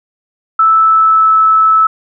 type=tone with pitch glide; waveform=sine; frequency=1315 to 1305.9 Hz; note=E6 to E6; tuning=-5 to -17 cents; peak=-5 dBFS; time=0.59-1.87 s; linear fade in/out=5 ms; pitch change=-12 cents; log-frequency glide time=0.74-1.34 s; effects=none